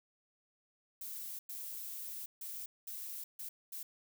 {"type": "noise bursts at uneven times", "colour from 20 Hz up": "violet", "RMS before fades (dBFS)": -44, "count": 6, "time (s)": [[1.01, 1.39], [1.49, 2.26], [2.41, 2.66], [2.87, 3.24], [3.39, 3.49], [3.72, 3.83]], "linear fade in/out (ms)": 5, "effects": []}